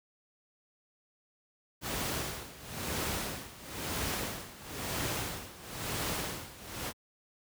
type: noise with tremolo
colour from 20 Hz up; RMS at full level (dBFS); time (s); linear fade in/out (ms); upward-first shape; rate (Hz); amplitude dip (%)
pink; -33; 1.81-6.93; 50; sine; 1; 85
effects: high-pass 60 Hz 12 dB/octave